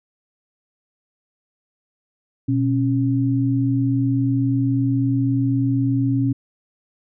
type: tone pair together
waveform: sine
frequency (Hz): 121.96 / 273.8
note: B2 / C#4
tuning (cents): -21 / -21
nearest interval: octave + major second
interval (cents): 1400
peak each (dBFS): -19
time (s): 2.48-6.33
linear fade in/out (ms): 10
effects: none